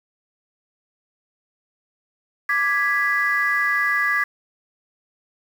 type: chord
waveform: sine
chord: G# diminished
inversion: second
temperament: equal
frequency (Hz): 1174.7 / 1661.2 / 1975.5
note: D6 / G#6 / B6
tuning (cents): 0 / 0 / 0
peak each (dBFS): -24 / -20 / -21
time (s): 2.49-4.24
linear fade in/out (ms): 5
effects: tanh soft clip ceiling -10 dBFS + 7-bit